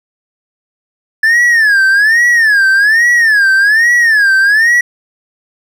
triangle tone with vibrato, 1732 Hz, A6, 28 cents flat, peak -4 dBFS, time 1.23-4.81 s, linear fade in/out 5 ms, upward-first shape sine, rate 1.2 Hz, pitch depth 190 cents each way, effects none

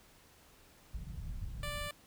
pink low-pass noise, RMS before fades -42 dBFS, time 0.93-1.89 s, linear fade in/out 20 ms, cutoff 150 Hz, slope 24 dB/octave
10% pulse tone, 587.3 Hz, D5, in tune, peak -31 dBFS, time 1.63-1.91 s, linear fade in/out 2 ms
effects pink hiss -62 dBFS RMS until 2.06 s

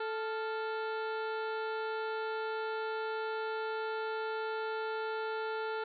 harmonic tone with a mistuned harmonic, 439.2 Hz, A4, 3 cents flat, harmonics 1 / 2 / 3 / 4 / 5 / 6 / 7 / 8 / 9 / 10, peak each -36 / -40 / -40 / -50 / -55 / -53 / -57 / -56 / -55 / -60 dBFS, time 0-5.84 s, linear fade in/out 5 ms, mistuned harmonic 3, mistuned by +95 cents, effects none

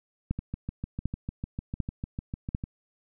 two click trains, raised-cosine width 5 ms, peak -15 / -20 dBFS, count 4 / 16, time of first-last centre 0.31-2.549 / 0.39-2.639 s, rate 1.34 / 6.67 Hz, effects none

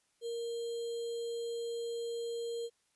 sine tone with sample-and-hold, 466.2 Hz, A#4, in tune, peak -35 dBFS, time 0.21-2.7 s, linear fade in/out 50 ms, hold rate 3675 Hz, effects white hiss -75 dBFS RMS until 2.95 s + resampled to 24000 Hz

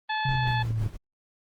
harmonic tone, 865 Hz, A5, 30 cents flat, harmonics 1 / 2 / 3 / 4 / 5, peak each -28 / -31 / -38 / -37 / -43 dBFS, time 0.09-0.63 s, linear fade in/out 10 ms
sine exponential sweep, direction down, 134.7 to 105.5 Hz, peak -25 dBFS, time 0.25-0.88 s, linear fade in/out 5 ms
brown noise with tremolo, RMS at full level -34 dBFS, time 0.28-0.97 s, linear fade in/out 10 ms, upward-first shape triangle, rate 5.9 Hz, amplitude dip 75%
clicks, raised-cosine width 3 ms, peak -24 dBFS, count 2, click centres 0.706 / 0.862 s
effects Opus 24 kbps

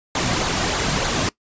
pink noise with flanger, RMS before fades -21 dBFS, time 0.15-1.29 s, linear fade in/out 2 ms, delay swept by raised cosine 0.35 to 2.35 ms, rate 3.3 Hz, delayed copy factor -0.5, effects noise-tail reverb RT60 0.1 s tail -21 dB re dry + resampled to 16000 Hz

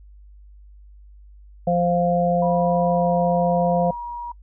harmonic tone, 174.61 Hz, F3, in tune, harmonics 1 / 3 / 4, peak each -21 / -21 / -21 dBFS, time 1.67-3.91 s, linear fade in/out 5 ms
sine tone with pitch glide, 973 to 955.2 Hz, B5 to A#5, -26 to +42 cents, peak -28 dBFS, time 2.42-4.32 s, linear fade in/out 5 ms, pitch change -32 cents, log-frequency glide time 2.92-3.12 s
effects noise-tail reverb RT60 0.1 s tail -26 dB re dry + added 50 Hz sine -43 dBFS peak until 4.42 s

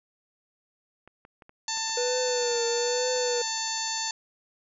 clicks, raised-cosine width 0.5 ms, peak -34 dBFS, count 11, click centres 1.076 / 1.251 / 1.422 / 1.494 / 1.772 / 1.895 / 2.292 / 2.425 / 2.516 / 2.556 / 3.162 s
harmonic tone, 890 Hz, A5, 20 cents sharp, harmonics 1 / 2 / 3 / 4 / 5 / 6 / 7 / 8, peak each -35 / -38 / -42 / -39 / -33 / -42 / -35 / -35 dBFS, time 1.68-4.11 s, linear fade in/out 2 ms
triangle tone with vibrato, 485.8 Hz, B4, 29 cents flat, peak -24 dBFS, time 1.97-3.42 s, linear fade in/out 5 ms, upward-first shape triangle, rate 1.1 Hz, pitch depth 68 cents each way
effects none

